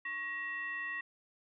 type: tone with frequency modulation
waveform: sine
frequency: 1897 Hz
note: A#6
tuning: 30 cents sharp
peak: -36 dBFS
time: 0.05-1.01 s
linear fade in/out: 5 ms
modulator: 795 Hz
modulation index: 0.59
effects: none